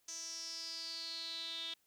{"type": "tone with band-pass filter sweep", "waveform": "sawtooth", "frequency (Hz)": 329.6, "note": "E4", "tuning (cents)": 0, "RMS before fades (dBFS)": -44, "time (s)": [0.08, 1.74], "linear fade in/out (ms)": 5, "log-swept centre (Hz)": [6100, 3500], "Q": 9.4, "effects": ["white hiss -75 dBFS RMS until 1.86 s"]}